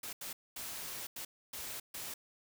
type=noise bursts at uneven times; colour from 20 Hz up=white; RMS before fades=-43 dBFS; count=6; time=0.03-0.13 / 0.21-0.33 / 0.56-1.07 / 1.16-1.25 / 1.53-1.8 / 1.94-2.14 s; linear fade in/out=5 ms; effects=none